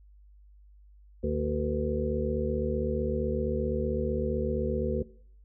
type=harmonic tone with a mistuned harmonic; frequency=75.5 Hz; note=D2; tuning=48 cents sharp; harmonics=1 / 2 / 3 / 5 / 6 / 7; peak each=-32 / -37 / -32 / -33 / -35 / -33 dBFS; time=1.23-5.03 s; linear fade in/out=10 ms; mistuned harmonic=7; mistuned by=-92 cents; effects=noise-tail reverb RT60 0.6 s tail -20 dB re dry + added 50 Hz sine -52 dBFS peak until 5.44 s